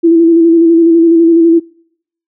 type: tone with vibrato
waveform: sine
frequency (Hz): 332.6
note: E4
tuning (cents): +16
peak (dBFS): -3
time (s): 0.03-1.6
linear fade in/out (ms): 20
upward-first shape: square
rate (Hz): 12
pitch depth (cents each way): 26
effects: noise-tail reverb RT60 0.7 s tail -26 dB re dry

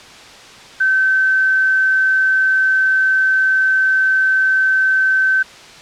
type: tone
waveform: sine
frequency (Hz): 1539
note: G6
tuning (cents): -32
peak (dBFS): -11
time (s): 0.8-5.43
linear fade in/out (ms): 10
effects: white hiss -38 dBFS RMS until 5.81 s + low-pass 5000 Hz 12 dB/octave

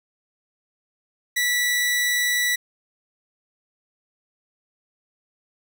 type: tone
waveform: sawtooth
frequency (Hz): 1957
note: B6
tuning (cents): -16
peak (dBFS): -16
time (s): 1.36-2.56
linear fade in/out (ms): 10
effects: none

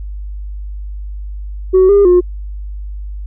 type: tone with pitch steps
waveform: sine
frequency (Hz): 374.4 / 403.2 / 357.7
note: F#4 / G4 / F4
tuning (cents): +20 / +49 / +41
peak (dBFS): -3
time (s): 1.73-2.21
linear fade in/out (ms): 20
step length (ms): 160
effects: tanh soft clip ceiling -3 dBFS + added 50 Hz sine -22 dBFS peak until 3.26 s

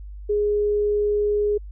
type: tone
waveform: sine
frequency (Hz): 415.3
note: G#4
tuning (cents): 0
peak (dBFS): -18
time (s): 0.29-1.58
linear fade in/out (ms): 10
effects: added 50 Hz sine -34 dBFS peak until 1.71 s

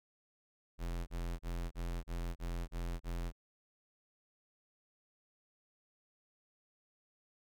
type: tone bursts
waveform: square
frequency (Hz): 42.9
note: F1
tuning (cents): -30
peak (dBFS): -37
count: 8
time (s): 0.78-3.324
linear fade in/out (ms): 50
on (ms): 290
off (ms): 32
effects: none

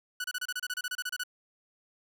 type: tone bursts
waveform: sawtooth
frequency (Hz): 1480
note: F#6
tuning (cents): 0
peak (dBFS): -28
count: 15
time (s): 0.2-1.236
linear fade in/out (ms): 5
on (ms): 42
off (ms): 29
effects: none

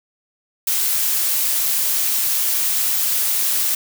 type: noise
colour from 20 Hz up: blue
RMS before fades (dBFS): -19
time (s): 0.67-3.75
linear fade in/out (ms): 5
effects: none

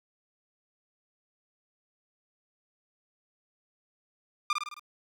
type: tone with echo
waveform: sawtooth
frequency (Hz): 1200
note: D6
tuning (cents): +37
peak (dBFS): -20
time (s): 4.5-4.53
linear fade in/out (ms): 2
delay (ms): 53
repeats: 5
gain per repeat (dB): -4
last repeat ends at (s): 4.795
effects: low-pass 6000 Hz 12 dB/octave + 10-bit

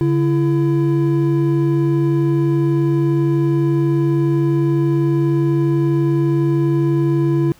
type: tone pair together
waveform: triangle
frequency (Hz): 142.58 / 335.6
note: C#3 / E4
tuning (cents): +49 / +31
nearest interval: octave + minor third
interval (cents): 1482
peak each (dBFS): -14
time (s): 0.01-7.52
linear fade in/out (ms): 0
effects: pink hiss -50 dBFS RMS until 7.59 s

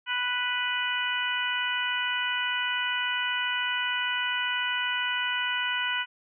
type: harmonic tone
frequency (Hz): 493.9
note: B4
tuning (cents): 0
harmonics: 2 / 3 / 4 / 5 / 6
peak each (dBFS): -34 / -30 / -34 / -34 / -31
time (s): 0.06-6.06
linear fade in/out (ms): 50
effects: none

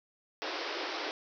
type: band-pass noise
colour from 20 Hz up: pink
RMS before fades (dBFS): -37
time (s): 0.42-1.11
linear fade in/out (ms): 0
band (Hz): 300 to 5500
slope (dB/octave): 96
effects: none

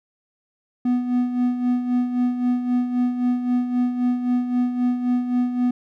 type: tone with tremolo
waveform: triangle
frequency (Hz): 246.9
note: B3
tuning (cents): 0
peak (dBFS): -14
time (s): 0.85-5.71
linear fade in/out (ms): 5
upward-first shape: sine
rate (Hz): 3.8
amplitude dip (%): 60
effects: none

